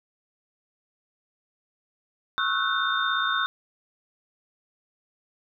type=tone cluster; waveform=sine; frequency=1101 / 1305 / 1459 / 1516 / 3630 Hz; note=C#6 / E6 / F#6 / F#6 / A#7; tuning=-12 / -18 / -25 / +42 / -47 cents; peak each=-29 dBFS; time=2.38-3.46 s; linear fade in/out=0 ms; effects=none